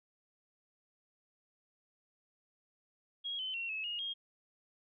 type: tone with pitch steps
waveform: sine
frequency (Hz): 3290 / 3054 / 2731 / 2588 / 2863 / 3245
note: G#7 / G7 / F7 / E7 / F7 / G#7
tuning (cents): -17 / -46 / -39 / -32 / +42 / -41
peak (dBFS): -36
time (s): 3.24-4.14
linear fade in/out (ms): 20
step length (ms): 150
effects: none